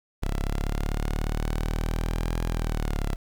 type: linear two-way sweep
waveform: sawtooth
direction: up then down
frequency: 33.89 to 41.94 to 33.89 Hz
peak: -21 dBFS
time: 0.22-3.16 s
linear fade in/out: 10 ms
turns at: 2.46 s
effects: 8-bit

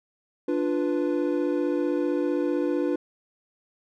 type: chord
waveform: triangle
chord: B diminished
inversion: first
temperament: equal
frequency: 293.7 / 349.2 / 493.9 Hz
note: D4 / F4 / B4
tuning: 0 / 0 / 0 cents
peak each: -24 / -25 / -27 dBFS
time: 0.48-2.96 s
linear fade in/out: 5 ms
effects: none

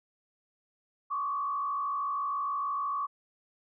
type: tone with frequency modulation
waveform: sine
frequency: 1135 Hz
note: C#6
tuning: 41 cents sharp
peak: -29 dBFS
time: 1.1-3.07 s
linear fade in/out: 20 ms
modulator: 53.1 Hz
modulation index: 0.88
effects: none

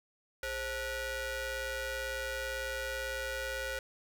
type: ring-modulated tone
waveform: sawtooth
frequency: 470 Hz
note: A#4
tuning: 14 cents sharp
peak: -28 dBFS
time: 0.43-3.79 s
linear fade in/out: 2 ms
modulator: 999 Hz
effects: none

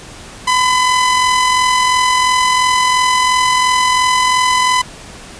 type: tone with amplitude modulation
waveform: sawtooth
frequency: 1007 Hz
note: B5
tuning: 33 cents sharp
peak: -5 dBFS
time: 0.47-4.82 s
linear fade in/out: 10 ms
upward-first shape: sine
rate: 42.9 Hz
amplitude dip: 35%
effects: pink hiss -34 dBFS RMS until 5.39 s + resampled to 22050 Hz

